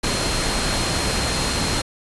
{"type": "tone in noise", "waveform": "sine", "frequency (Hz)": 4200, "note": "C8", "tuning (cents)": 6, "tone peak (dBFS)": -29, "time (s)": [0.03, 1.82], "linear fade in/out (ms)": 10, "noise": "pink", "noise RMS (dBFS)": -22, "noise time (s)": [0.03, 1.82], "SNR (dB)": -10, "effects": ["resampled to 24000 Hz"]}